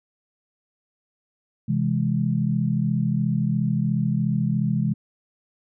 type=chord; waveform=sine; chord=C augmented; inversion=none; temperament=equal; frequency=130.81 / 164.81 / 207.7 Hz; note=C3 / E3 / G#3; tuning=0 / 0 / 0 cents; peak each=-24 dBFS; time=1.68-4.94 s; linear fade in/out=10 ms; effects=none